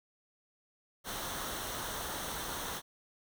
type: noise with comb filter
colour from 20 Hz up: pink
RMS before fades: -39 dBFS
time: 1.04-2.82 s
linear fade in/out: 50 ms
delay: 0.41 ms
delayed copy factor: -0.55
effects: none